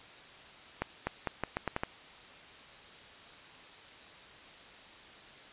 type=accelerating click train; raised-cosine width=0.5 ms; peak=-16 dBFS; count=8; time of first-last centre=0.82-1.835 s; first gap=250 ms; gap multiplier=0.81; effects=white hiss -52 dBFS RMS until 5.52 s + resampled to 8000 Hz